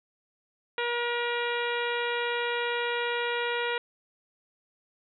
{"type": "harmonic tone with a mistuned harmonic", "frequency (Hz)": 477.5, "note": "A#4", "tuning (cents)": 42, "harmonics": [1, 2, 3, 4, 5, 6, 7, 8], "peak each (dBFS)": [-31, -34, -34, -35, -37, -39, -41, -43], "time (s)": [0.78, 3.78], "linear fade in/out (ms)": 2, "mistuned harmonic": 6, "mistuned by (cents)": -18, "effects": []}